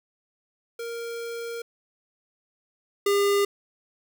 square tone pair in turn, 466.2 / 403.1 Hz, A#4 / G4, 0 / +48 cents, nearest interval minor third, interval 252 cents, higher first, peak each -32 / -20 dBFS, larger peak second, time 0.79-1.62 / 3.06-3.45 s, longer first, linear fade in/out 5 ms, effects 9-bit

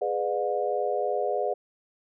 sine chord, G# diminished seventh, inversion none, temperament just, 415.3 / 498.4 / 598 / 717.6 Hz, G#4 / B4 / D5 / F5, 0 / +16 / +31 / +47 cents, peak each -30 dBFS, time 0.01-1.54 s, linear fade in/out 10 ms, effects none

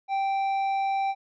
sine tone with tanh clipping, 782 Hz, G5, 4 cents flat, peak -25 dBFS, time 0.08-1.15 s, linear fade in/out 50 ms, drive 8 dB, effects none

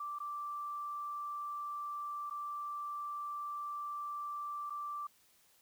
sine tone with dropouts, 1172 Hz, D6, 4 cents flat, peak -38 dBFS, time 0-5.07 s, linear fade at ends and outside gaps 5 ms, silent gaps 0.187-0.201 / 2.299-2.308 / 4.698-4.704 s, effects white hiss -68 dBFS RMS until 5.61 s

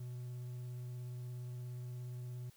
triangle tone with vibrato, 123.47 Hz, B2, in tune, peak -40 dBFS, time 0-2.5 s, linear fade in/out 5 ms, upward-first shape sine, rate 17 Hz, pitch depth 13 cents each way, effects white hiss -67 dBFS RMS until 2.56 s

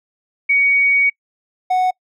sine / triangle tone pair in turn, 2245 / 738.9 Hz, C#7 / F#5, +21 / -3 cents, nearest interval octave + perfect fifth, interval 1924 cents, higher first, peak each -11 dBFS, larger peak neither, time 0.49-1.1 / 1.7-1.91 s, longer first, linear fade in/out 10 ms, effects noise-tail reverb RT60 0.1 s tail -26 dB re dry

